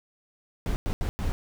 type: noise bursts at uneven times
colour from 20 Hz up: brown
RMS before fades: -27 dBFS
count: 4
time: 0.66-0.76 / 0.86-0.93 / 1.01-1.09 / 1.19-1.32 s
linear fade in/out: 0 ms
effects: none